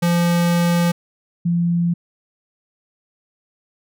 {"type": "tone pair in turn", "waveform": ["square", "sine"], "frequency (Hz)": [172.4, 171.77], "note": ["F3", "F3"], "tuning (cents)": [-22, -28], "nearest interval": "unison", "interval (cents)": 6, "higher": "first", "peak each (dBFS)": -15, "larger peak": "neither", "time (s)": [[0.02, 0.92], [1.45, 1.94]], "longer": "first", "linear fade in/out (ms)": 10, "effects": []}